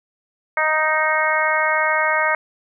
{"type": "harmonic tone", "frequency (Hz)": 311.2, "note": "D#4", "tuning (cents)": 0, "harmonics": [2, 3, 4, 5, 6, 7], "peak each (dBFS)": [-23, -23, -23, -23, -23, -23], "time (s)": [0.57, 2.35], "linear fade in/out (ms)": 2, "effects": []}